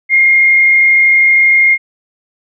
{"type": "tone with frequency modulation", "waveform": "sine", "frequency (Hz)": 2129, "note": "C7", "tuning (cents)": 30, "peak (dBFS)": -5, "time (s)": [0.09, 1.78], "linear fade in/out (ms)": 50, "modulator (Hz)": 32.7, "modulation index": 0.61, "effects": []}